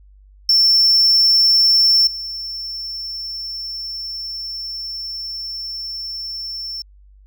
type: tone with level steps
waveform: triangle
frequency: 5390 Hz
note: E8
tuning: 38 cents sharp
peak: -9 / -24 dBFS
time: 0.49-6.82 s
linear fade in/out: 2 ms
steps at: 2.07 s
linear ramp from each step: 2 ms
effects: added 49 Hz sine -44 dBFS peak until 7.26 s